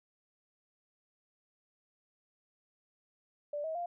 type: tone with pitch steps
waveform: sine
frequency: 586 / 639 / 696.9 Hz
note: D5 / D#5 / F5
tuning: -4 / +46 / -4 cents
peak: -34 dBFS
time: 3.53-3.86 s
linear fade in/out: 5 ms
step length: 110 ms
effects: none